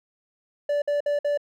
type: tone bursts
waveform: triangle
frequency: 581 Hz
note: D5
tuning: 19 cents flat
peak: -19 dBFS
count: 4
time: 0.69-1.375 s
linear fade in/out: 5 ms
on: 130 ms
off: 55 ms
effects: none